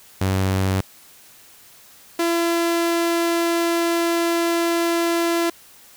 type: tone pair in turn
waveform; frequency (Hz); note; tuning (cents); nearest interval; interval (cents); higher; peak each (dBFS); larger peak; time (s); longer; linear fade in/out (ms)
sawtooth; 95.3 / 338.2; G2 / E4; -48 / +44; octave + minor seventh; 2192; second; -14; neither; 0.21-0.81 / 2.19-5.5; second; 5
effects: white hiss -48 dBFS RMS until 5.96 s